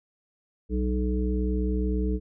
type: harmonic tone with a mistuned harmonic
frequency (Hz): 61.74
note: B1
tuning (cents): 0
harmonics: 1 / 3 / 5 / 7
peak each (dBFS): -25 / -30 / -32 / -33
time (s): 0.69-2.2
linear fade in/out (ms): 50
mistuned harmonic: 3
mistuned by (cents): +51
effects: none